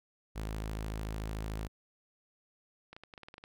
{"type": "tone", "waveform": "sawtooth", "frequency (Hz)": 53.5, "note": "A1", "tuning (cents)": -48, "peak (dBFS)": -32, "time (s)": [0.35, 1.68], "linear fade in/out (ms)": 20}
{"type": "clicks", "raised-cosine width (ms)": 0.3, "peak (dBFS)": -32, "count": 10, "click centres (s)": [2.93, 2.965, 3.036, 3.138, 3.178, 3.233, 3.285, 3.341, 3.381, 3.439]}
{"effects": []}